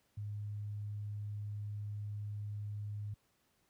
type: tone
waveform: sine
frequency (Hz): 103.83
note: G#2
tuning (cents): 0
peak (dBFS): -38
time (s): 0.17-3.14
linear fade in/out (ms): 5
effects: pink hiss -75 dBFS RMS until 3.69 s + high-pass 60 Hz 12 dB/octave